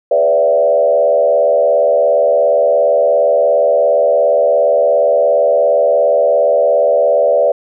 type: tone with frequency modulation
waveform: sine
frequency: 576 Hz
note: D5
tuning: 34 cents flat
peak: -8 dBFS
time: 0.11-7.52 s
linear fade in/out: 5 ms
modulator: 77.2 Hz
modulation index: 1.2
effects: none